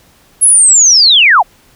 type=linear sweep; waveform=sine; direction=down; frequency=10840 to 622.3 Hz; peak=-3 dBFS; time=0.41-1.43 s; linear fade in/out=20 ms; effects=pink hiss -47 dBFS RMS until 1.75 s